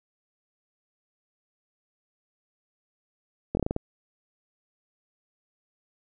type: slowing click train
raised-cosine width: 2 ms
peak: -13 dBFS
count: 7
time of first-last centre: 3.55-3.764 s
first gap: 21 ms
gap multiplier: 1.21
effects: none